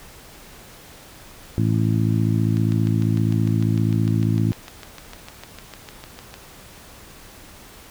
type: harmonic tone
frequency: 55 Hz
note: A1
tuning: in tune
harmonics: 2 / 3 / 4 / 5 / 6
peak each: -19 / -23 / -25 / -27 / -29 dBFS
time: 1.58-4.52 s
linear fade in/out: 0 ms
type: click train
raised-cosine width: 0.2 ms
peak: -19 dBFS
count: 26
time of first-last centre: 2.57-6.341 s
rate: 6.63 Hz
effects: pink hiss -44 dBFS RMS until 7.9 s